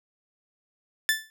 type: tone with exponential decay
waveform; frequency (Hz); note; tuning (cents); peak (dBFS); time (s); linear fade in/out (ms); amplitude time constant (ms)
sawtooth; 1757; A6; -3; -14; 1.09-1.3; 0; 44
effects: none